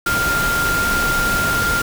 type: tone in noise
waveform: sine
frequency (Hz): 1396.9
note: F6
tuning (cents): 0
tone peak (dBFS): -17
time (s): 0.06-1.82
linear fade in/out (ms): 5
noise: pink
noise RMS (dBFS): -22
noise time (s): 0.06-1.82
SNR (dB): +2
effects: none